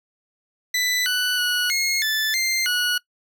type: tone with pitch steps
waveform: 20% pulse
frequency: 1991 / 1487 / 1467 / 2157 / 1750 / 2095 / 1463 Hz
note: B6 / F#6 / F#6 / C#7 / A6 / C7 / F#6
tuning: +14 / +8 / -15 / -48 / -10 / +2 / -20 cents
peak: -15 dBFS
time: 0.74-2.98 s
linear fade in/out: 5 ms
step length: 320 ms
effects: noise-tail reverb RT60 0.1 s tail -21 dB re dry